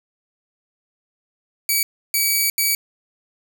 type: tone bursts at uneven times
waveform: 5% pulse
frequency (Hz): 2283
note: D7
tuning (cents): -50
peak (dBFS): -7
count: 3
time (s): 1.69-1.83 / 2.14-2.5 / 2.58-2.75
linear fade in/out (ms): 2
effects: none